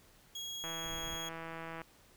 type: tone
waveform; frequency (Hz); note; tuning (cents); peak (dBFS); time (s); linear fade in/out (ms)
30% pulse; 3307; G#7; -8; -37; 0.35-1.29; 5
type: click train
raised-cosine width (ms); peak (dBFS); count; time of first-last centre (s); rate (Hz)
0.5; -29; 194; 0.64-1.817; 164
type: noise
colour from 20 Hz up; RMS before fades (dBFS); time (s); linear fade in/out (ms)
brown; -48; 0.84-1.17; 2
effects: pink hiss -63 dBFS RMS until 2.16 s